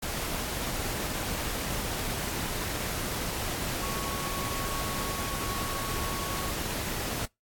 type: tone in noise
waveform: sine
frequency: 1108.7 Hz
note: C#6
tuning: in tune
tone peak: -38 dBFS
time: 3.82-6.51 s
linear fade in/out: 10 ms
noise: pink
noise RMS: -33 dBFS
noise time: 0.02-7.26 s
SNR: -8 dB
effects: noise-tail reverb RT60 0.2 s tail -26 dB re dry + AAC 64 kbps